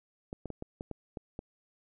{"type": "clicks", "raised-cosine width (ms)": 2, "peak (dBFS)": -25, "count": 8, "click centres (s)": [0.329, 0.457, 0.503, 0.624, 0.809, 0.913, 1.172, 1.391], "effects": []}